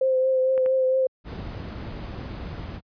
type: tone with vibrato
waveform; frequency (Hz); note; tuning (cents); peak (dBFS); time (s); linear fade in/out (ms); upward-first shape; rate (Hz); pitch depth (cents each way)
sine; 521; C5; -7; -18; 0.01-1.07; 5; triangle; 4.4; 23
type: clicks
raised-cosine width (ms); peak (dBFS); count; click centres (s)
0.5; -23; 2; 0.578 / 0.661
type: noise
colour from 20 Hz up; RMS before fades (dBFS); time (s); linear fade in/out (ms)
brown; -30; 1.24-2.81; 50
effects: high-pass 60 Hz 12 dB/octave + resampled to 11025 Hz